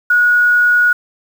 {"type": "tone with quantisation", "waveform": "sine", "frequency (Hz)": 1455, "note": "F#6", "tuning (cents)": -29, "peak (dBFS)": -8, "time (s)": [0.1, 0.93], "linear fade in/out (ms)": 5, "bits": 6, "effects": []}